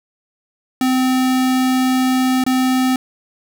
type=tone with dropouts; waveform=square; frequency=257.7 Hz; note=C4; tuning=26 cents flat; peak=-14 dBFS; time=0.81-2.96 s; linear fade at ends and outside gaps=2 ms; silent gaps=2.439-2.464 s; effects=none